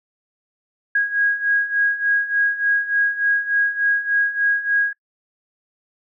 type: beating tone pair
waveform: sine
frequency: 1642 / 1645.4 Hz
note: G#6 / G#6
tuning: -20 / -17 cents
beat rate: 3.4 Hz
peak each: -22 / -18 dBFS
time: 0.95-4.93 s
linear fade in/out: 5 ms
effects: noise-tail reverb RT60 0.1 s tail -22 dB re dry